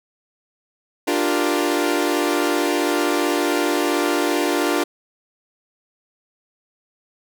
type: chord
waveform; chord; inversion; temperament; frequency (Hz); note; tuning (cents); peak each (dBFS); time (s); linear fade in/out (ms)
sawtooth; G minor seventh; second; equal; 293.7 / 349.2 / 392 / 466.2; D4 / F4 / G4 / Bb4; 0 / 0 / 0 / 0; -18 / -18 / -23 / -22; 1.07-4.84; 10
effects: none